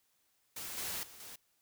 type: noise with level steps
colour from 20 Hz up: white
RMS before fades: -43 / -39 / -54 / -49 dBFS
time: 0.56-1.36 s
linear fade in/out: 5 ms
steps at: 0.77 / 1.03 / 1.2 s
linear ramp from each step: 2 ms
effects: white hiss -75 dBFS RMS until 1.61 s